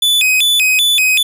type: tone with vibrato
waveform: 45% pulse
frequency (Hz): 2960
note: F#7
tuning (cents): 0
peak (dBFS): -9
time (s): 0.02-1.23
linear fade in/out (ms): 5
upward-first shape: square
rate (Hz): 2.6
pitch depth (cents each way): 280
effects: none